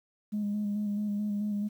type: tone with vibrato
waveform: sine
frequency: 207 Hz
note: G#3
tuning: 5 cents flat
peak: -27 dBFS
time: 0.32-1.69 s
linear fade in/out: 20 ms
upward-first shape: square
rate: 4.6 Hz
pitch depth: 22 cents each way
effects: tanh soft clip ceiling -25 dBFS + 10-bit